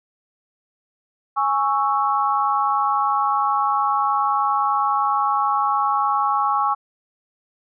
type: chord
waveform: sine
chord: C# minor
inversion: second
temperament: equal with one note detuned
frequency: 828.2 / 1108.7 / 1318.5 Hz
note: G#5 / C#6 / E6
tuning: -5 / 0 / 0 cents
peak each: -21 / -20 / -24 dBFS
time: 1.36-6.75 s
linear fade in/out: 20 ms
effects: none